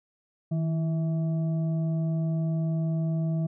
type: tone with frequency modulation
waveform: sine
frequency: 160 Hz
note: D#3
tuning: 49 cents sharp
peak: -24 dBFS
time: 0.51-3.47 s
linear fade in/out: 10 ms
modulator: 493 Hz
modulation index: 0.34
effects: none